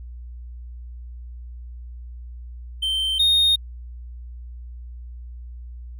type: tone pair in turn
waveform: triangle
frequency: 3114 / 3702 Hz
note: G7 / A#7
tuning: -12 / -13 cents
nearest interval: minor third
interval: 299 cents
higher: second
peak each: -19 / -13 dBFS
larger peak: second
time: 2.82-3.19 / 3.19-3.56 s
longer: neither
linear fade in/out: 10 ms
effects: added 60 Hz sine -34 dBFS peak until 5.99 s